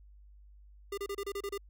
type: tone bursts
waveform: square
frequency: 400.5 Hz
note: G4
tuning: 37 cents sharp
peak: -35 dBFS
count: 8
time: 0.92-1.578 s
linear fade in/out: 5 ms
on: 56 ms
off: 30 ms
effects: added 50 Hz sine -53 dBFS peak until 1.69 s